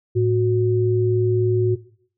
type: tone pair together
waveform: sine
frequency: 110 / 366.4 Hz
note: A2 / F#4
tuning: 0 / -17 cents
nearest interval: octave + major sixth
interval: 2083 cents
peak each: -18 dBFS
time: 0.15-1.76 s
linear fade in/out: 20 ms
effects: noise-tail reverb RT60 0.6 s tail -19 dB re dry